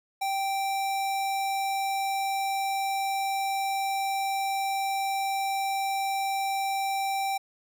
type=tone; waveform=square; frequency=782 Hz; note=G5; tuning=4 cents flat; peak=-27 dBFS; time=0.21-7.38 s; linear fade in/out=10 ms; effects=none